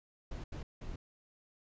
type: noise bursts at uneven times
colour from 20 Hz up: brown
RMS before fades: -42 dBFS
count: 3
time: 0.31-0.44 / 0.52-0.63 / 0.81-0.96 s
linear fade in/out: 5 ms
effects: resampled to 16000 Hz